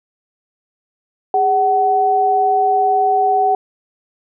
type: tone pair together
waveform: sine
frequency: 409.4 / 753 Hz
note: G#4 / F#5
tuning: -25 / +30 cents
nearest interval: major seventh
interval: 1055 cents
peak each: -19 / -12 dBFS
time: 1.34-3.55 s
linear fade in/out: 2 ms
effects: none